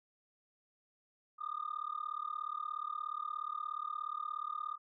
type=tone with amplitude modulation; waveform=sine; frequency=1218 Hz; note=D#6; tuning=37 cents flat; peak=-32 dBFS; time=1.38-4.78 s; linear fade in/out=50 ms; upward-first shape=sine; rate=36.9 Hz; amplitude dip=100%; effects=tanh soft clip ceiling -31 dBFS